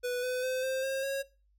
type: tone with pitch steps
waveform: square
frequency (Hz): 493.2 / 503.6 / 514.1 / 524.9 / 536 / 547.2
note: B4 / B4 / C5 / C5 / C5 / C#5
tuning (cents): -2 / +34 / -31 / +5 / +42 / -23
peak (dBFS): -31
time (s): 0.03-1.23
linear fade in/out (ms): 20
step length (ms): 200
effects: noise-tail reverb RT60 0.3 s tail -19 dB re dry + added 50 Hz sine -65 dBFS peak until 1.58 s